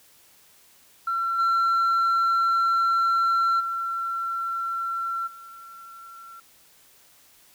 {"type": "tone with level steps", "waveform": "sine", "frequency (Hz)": 1356, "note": "E6", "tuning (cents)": 49, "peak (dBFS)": [-22, -16, -25, -41], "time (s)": [1.07, 6.4], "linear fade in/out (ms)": 5, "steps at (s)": [1.38, 3.59, 5.26], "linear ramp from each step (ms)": 20, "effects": ["tanh soft clip ceiling -18 dBFS", "white hiss -56 dBFS RMS until 7.54 s"]}